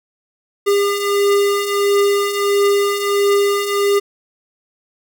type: beating tone pair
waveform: square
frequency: 402.2 / 403.7 Hz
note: G4 / G#4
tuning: +44 / -49 cents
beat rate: 1.5 Hz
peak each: -21 / -15 dBFS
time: 0.66-4 s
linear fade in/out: 20 ms
effects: none